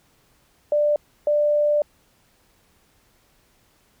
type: tone bursts at uneven times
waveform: sine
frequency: 592 Hz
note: D5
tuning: 14 cents sharp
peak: -16 dBFS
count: 2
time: 0.72-0.96 / 1.27-1.82 s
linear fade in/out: 2 ms
effects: pink hiss -61 dBFS RMS until 4 s